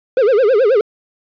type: tone with vibrato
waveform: triangle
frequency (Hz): 466.2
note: A#4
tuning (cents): 0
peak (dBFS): -7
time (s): 0.17-0.81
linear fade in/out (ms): 2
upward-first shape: sine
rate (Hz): 9.4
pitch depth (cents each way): 260
effects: resampled to 11025 Hz + 7-bit